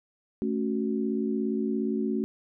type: chord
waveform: sine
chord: F# minor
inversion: first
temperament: equal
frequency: 220 / 277.2 / 370 Hz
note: A3 / C#4 / F#4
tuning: 0 / 0 / 0 cents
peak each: -28 / -31 / -31 dBFS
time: 0.42-2.24 s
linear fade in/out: 0 ms
effects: none

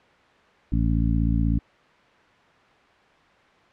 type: harmonic tone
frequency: 56.2 Hz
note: A1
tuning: 37 cents sharp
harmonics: 1 / 2 / 3 / 4 / 5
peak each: -22 / -25 / -27 / -28 / -29 dBFS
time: 0.72-1.59 s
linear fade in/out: 5 ms
effects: white hiss -55 dBFS RMS until 3.72 s + low-pass 2000 Hz 12 dB/octave

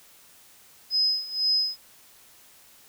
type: tone with tremolo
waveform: sine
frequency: 5060 Hz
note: D#8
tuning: 28 cents sharp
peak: -19 dBFS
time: 0.9-1.77 s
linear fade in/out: 50 ms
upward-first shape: sine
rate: 2 Hz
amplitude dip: 85%
effects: white hiss -54 dBFS RMS until 2.88 s

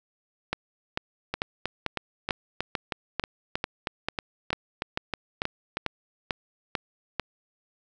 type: two click trains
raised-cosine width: 0.3 ms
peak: -12 / -10 dBFS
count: 15 / 16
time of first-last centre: 1.34-5.77 / 0.53-7.197 s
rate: 3.16 / 2.25 Hz
effects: none

